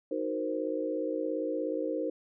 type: chord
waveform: sine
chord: C half-diminished seventh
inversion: first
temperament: equal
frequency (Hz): 311.1 / 370 / 466.2 / 523.3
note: Eb4 / Gb4 / Bb4 / C5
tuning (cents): 0 / 0 / 0 / 0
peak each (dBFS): -34 / -39 / -35 / -34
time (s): 0.11-2.1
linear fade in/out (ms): 5
effects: none